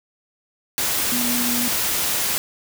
sine tone in noise, 242.5 Hz, B3, 31 cents flat, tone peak -24 dBFS, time 1.12-1.68 s, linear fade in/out 0 ms, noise white, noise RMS -22 dBFS, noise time 0.78-2.38 s, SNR -5 dB, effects none

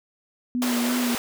sine tone with vibrato, 244 Hz, B3, 21 cents flat, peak -22 dBFS, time 0.55-1.15 s, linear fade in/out 0 ms, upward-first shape sine, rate 3 Hz, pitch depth 33 cents each way
pink high-pass noise, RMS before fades -29 dBFS, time 0.62-1.18 s, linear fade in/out 0 ms, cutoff 330 Hz, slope 48 dB/octave
effects none

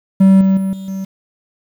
triangle tone with level steps, 192.2 Hz, G3, 34 cents flat, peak -3 / -7 / -13 / -23 / -18 dBFS, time 0.2-1.05 s, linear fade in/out 10 ms, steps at 0.41 / 0.57 / 0.73 / 0.88 s, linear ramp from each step 2 ms, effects 7-bit

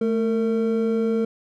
triangle tone pair together, 220 / 456.3 Hz, A3 / A#4, 0 / -37 cents, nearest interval octave + minor second, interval 1263 cents, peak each -20 dBFS, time 0.01-1.25 s, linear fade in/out 5 ms, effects none

